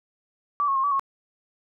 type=tone with pitch steps; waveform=sine; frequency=1156 / 1095 / 1069 / 1146 / 1092 Hz; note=D6 / C#6 / C6 / D6 / C#6; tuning=-28 / -22 / +37 / -43 / -26 cents; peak=-20 dBFS; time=0.6-0.995 s; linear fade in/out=0 ms; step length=79 ms; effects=none